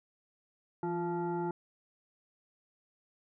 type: tone with frequency modulation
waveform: sine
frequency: 349.2 Hz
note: F4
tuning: in tune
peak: -31 dBFS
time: 0.83-1.51 s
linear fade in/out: 2 ms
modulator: 518 Hz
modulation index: 1.1
effects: none